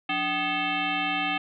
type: tone with frequency modulation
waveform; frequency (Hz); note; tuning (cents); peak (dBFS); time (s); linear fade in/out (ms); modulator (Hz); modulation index
sine; 1709; G#6; +49; -24; 0.09-1.38; 5; 472; 3
effects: none